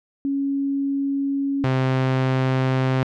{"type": "tone pair in turn", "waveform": ["sine", "sawtooth"], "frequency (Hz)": [277.2, 130.82], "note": ["C#4", "C3"], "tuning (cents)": [0, 0], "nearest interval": "octave + minor second", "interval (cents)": 1300, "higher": "first", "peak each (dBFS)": [-20, -14], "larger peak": "second", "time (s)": [[0.25, 1.64], [1.64, 3.03]], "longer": "neither", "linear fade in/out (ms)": 0, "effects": ["low-pass 3000 Hz 12 dB/octave"]}